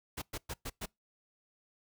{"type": "noise bursts", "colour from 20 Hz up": "pink", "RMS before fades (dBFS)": -39, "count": 5, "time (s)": [0.17, 0.86], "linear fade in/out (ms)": 10, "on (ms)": 50, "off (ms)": 110, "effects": ["noise-tail reverb RT60 0.2 s tail -26 dB re dry"]}